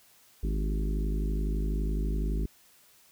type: harmonic tone with a mistuned harmonic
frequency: 51.91 Hz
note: G#1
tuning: in tune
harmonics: 1 / 3 / 4 / 5 / 6 / 7 / 8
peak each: -27 / -37 / -39 / -41 / -43 / -44 / -45 dBFS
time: 0.43-2.46 s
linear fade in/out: 5 ms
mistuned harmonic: 8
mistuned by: -61 cents
effects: white hiss -60 dBFS RMS until 3.11 s